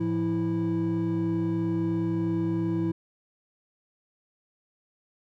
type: tone cluster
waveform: triangle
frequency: 108.7 / 171.7 / 328 Hz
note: A2 / F3 / E4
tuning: -21 / -29 / -9 cents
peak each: -30 / -27 / -24 dBFS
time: 0-2.92 s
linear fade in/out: 10 ms
effects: tanh soft clip ceiling -15 dBFS